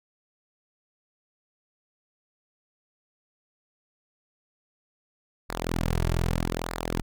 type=tone with flanger; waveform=sawtooth; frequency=42.15 Hz; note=E1; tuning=39 cents sharp; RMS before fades=-28 dBFS; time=5.49-7.02 s; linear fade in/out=10 ms; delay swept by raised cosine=0.32 to 4.02 ms; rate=0.81 Hz; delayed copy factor=-0.8; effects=none